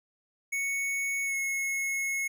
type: tone with pitch glide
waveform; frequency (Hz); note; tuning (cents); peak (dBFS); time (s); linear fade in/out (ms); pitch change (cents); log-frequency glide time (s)
square; 2217 to 2179; C#7 to C#7; 0 to -30; -29; 0.52-2.28; 10; -30; 1.24-1.36
effects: none